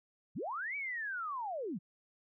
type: linear two-way sweep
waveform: sine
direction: up then down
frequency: 91.8 to 2313 to 144.6 Hz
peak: -36 dBFS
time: 0.35-1.79 s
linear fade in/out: 20 ms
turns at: 0.76 s
effects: none